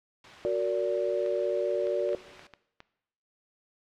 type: noise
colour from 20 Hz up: white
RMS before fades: -46 dBFS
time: 0.24-2.47 s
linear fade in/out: 2 ms
type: chord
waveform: sine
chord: Gb augmented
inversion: none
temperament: just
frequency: 370 / 462.5 / 578.1 Hz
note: Gb4 / Bb4 / D5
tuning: 0 / -14 / -27 cents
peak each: -29 / -31 / -28 dBFS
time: 0.45-2.15 s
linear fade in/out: 0 ms
type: clicks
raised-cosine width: 0.2 ms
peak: -27 dBFS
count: 7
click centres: 1.262 / 1.87 / 2.09 / 2.131 / 2.394 / 2.537 / 2.804 s
effects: noise-tail reverb RT60 0.8 s tail -17 dB re dry + low-pass 3000 Hz 12 dB/octave